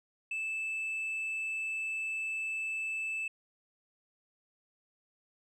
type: tone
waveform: sine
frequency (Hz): 2630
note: E7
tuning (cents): -5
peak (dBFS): -30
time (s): 0.31-3.28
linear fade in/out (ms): 5
effects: tanh soft clip ceiling -32 dBFS